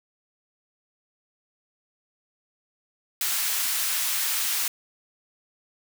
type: high-pass noise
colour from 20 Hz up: white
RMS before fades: -26 dBFS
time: 3.21-4.68 s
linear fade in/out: 2 ms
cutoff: 1200 Hz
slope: 12 dB/octave
effects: none